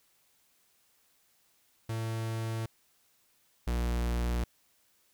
45% pulse tone pair in turn, 112.5 / 59.39 Hz, A2 / A#1, +39 / +33 cents, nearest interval major seventh, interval 1106 cents, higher first, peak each -32 / -28 dBFS, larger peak second, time 1.89-2.66 / 3.67-4.44 s, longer neither, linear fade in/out 5 ms, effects white hiss -69 dBFS RMS until 5.13 s

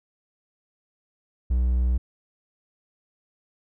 triangle tone, 61.74 Hz, B1, in tune, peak -17 dBFS, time 1.5-1.98 s, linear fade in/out 10 ms, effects none

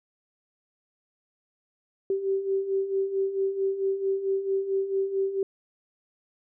sine beating tone pair, 385.3 / 389.8 Hz, G4 / G4, -30 / -10 cents, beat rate 4.5 Hz, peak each -31 / -25 dBFS, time 2.1-5.43 s, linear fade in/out 2 ms, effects none

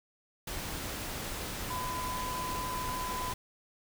sine tone in noise, 1006 Hz, B5, 32 cents sharp, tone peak -35 dBFS, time 1.7-3.33 s, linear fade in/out 5 ms, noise pink, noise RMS -38 dBFS, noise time 0.47-3.34 s, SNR 0 dB, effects none

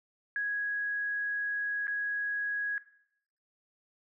sine tone with dropouts, 1661.2 Hz, G#6, in tune, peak -29 dBFS, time 0.36-2.78 s, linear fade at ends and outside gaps 1 ms, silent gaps 1.87-1.879 s, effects noise-tail reverb RT60 0.7 s tail -17 dB re dry

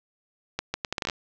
accelerating click train, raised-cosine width 0.2 ms, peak -10 dBFS, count 10, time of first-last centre 0.59-1.098 s, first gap 150 ms, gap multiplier 0.72, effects low-pass 7000 Hz 12 dB/octave + 7-bit

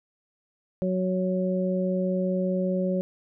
harmonic tone, 185 Hz, F#3, in tune, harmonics 1 / 2 / 3, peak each -25 / -31 / -28 dBFS, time 0.82-3.01 s, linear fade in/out 0 ms, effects none

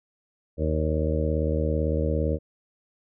harmonic tone with a mistuned harmonic, 77.78 Hz, D#2, in tune, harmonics 1 / 2 / 3 / 4 / 5 / 6 / 7 / 8, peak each -25 / -30 / -33 / -32 / -38 / -30 / -31 / -39 dBFS, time 0.57-2.39 s, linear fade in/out 50 ms, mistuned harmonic 8, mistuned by -61 cents, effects none

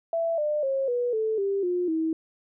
sine tone with pitch steps, 665 / 599.3 / 540.1 / 486.8 / 438.7 / 395.4 / 356.4 / 321.2 Hz, E5 / D5 / C#5 / B4 / A4 / G4 / F4 / E4, +15 / +35 / -45 / -25 / -5 / +15 / +35 / -45 cents, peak -23 dBFS, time 0.13-2.13 s, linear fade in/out 2 ms, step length 250 ms, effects none

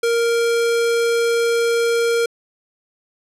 square tone, 466.2 Hz, A#4, in tune, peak -16 dBFS, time 0.03-2.26 s, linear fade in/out 5 ms, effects low-pass 11000 Hz 12 dB/octave

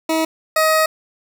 20% pulse tone pair in turn, 320.5 / 631.1 Hz, E4 / D#5, -49 / +24 cents, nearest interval octave, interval 1173 cents, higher second, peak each -11 / -8 dBFS, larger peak second, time 0.09-0.25 / 0.56-0.86 s, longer second, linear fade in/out 5 ms, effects none

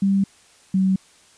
sine tone pair in turn, 196 / 189.87 Hz, G3 / F#3, 0 / +45 cents, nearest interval minor second, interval 55 cents, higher first, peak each -15 dBFS, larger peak neither, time 0.02-0.24 / 0.74-0.96 s, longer neither, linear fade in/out 5 ms, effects white hiss -53 dBFS RMS until 1.37 s + resampled to 22050 Hz

